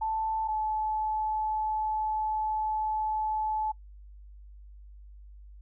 sine tone pair in turn, 880 / 863.9 Hz, A5 / A5, 0 / -32 cents, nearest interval unison, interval 32 cents, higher first, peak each -27 dBFS, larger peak neither, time 0.01-0.48 / 0.48-3.72 s, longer second, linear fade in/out 10 ms, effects noise-tail reverb RT60 0.1 s tail -23 dB re dry + added 50 Hz sine -46 dBFS peak until 5.61 s

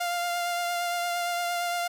sawtooth tone with vibrato, 698.5 Hz, F5, in tune, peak -23 dBFS, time 0-1.88 s, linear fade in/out 10 ms, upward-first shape triangle, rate 8.7 Hz, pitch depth 19 cents each way, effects none

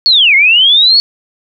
sine linear two-way sweep, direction down then up, 4469 to 2093 to 4469 Hz, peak -4 dBFS, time 0.06-1 s, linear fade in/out 0 ms, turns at 0.35 s, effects none

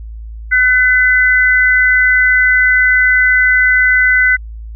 sine tone pair together, 1506 / 2013 Hz, F#6 / B6, +30 / +33 cents, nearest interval perfect fourth, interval 503 cents, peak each -10 dBFS, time 0.51-4.37 s, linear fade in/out 20 ms, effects added 55 Hz sine -25 dBFS peak until 4.75 s

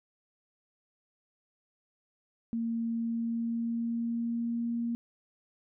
sine tone with pitch glide, 230 to 234.4 Hz, A#3 to A#3, -23 to +10 cents, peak -29 dBFS, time 2.53-4.95 s, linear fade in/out 0 ms, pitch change +33 cents, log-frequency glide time 2.9-4.72 s, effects none

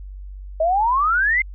sine exponential sweep, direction up, 621 to 2132 Hz, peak -15 dBFS, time 0.6-1.42 s, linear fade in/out 5 ms, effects added 48 Hz sine -32 dBFS peak until 1.54 s

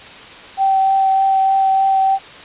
sine tone with vibrato, 773 Hz, G5, 24 cents flat, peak -11 dBFS, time 0.57-2.19 s, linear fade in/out 50 ms, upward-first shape triangle, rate 3.3 Hz, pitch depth 11 cents each way, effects white hiss -36 dBFS RMS until 2.44 s + resampled to 8000 Hz

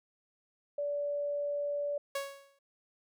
sine tone, 578 Hz, D5, 28 cents flat, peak -31 dBFS, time 0.78-1.98 s, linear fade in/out 5 ms
sawtooth tone with exponential decay, 555 Hz, C#5, 2 cents sharp, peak -27 dBFS, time 2.15-2.59 s, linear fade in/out 5 ms, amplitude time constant 94 ms
effects none

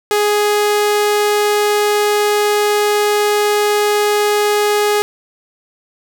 sawtooth tone, 416 Hz, G#4, 3 cents sharp, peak -8 dBFS, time 0.11-5.02 s, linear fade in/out 0 ms, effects none

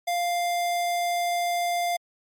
square tone, 698.5 Hz, F5, in tune, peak -24 dBFS, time 0.07-1.97 s, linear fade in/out 10 ms, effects MP3 64 kbps

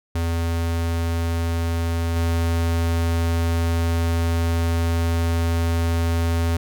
square tone with level steps, 83.7 Hz, E2, 27 cents sharp, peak -21 / -19 dBFS, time 0.15-6.57 s, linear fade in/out 5 ms, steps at 2.16 s, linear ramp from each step 2 ms, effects none

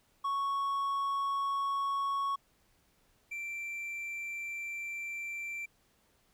triangle tone pair in turn, 1108.7 / 2349 Hz, C#6 / D7, 0 / 0 cents, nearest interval octave + minor second, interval 1300 cents, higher second, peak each -28 / -35 dBFS, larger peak first, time 0.24-2.36 / 3.31-5.66 s, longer second, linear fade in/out 10 ms, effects pink hiss -70 dBFS RMS until 6.33 s

